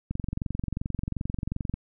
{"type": "click train", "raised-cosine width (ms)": 5, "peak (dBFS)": -17, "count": 38, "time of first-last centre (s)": [0.11, 1.74], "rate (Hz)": 22.7, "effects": []}